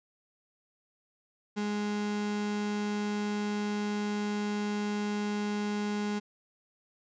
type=tone; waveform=35% pulse; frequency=207.7 Hz; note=G#3; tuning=in tune; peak=-28 dBFS; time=1.56-6.2 s; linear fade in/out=20 ms; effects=resampled to 16000 Hz